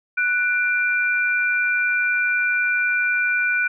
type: tone pair together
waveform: sine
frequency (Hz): 1480 / 2372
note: F#6 / D7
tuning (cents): 0 / +17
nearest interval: minor sixth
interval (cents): 817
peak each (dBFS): -19 / -22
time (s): 0.17-3.68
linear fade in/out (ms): 10
effects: none